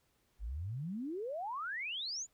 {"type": "exponential sweep", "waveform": "sine", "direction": "up", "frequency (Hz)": [47.01, 7240], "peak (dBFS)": -37, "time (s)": [0.39, 2.27], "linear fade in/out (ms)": 50, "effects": ["pink hiss -75 dBFS RMS until 2.33 s"]}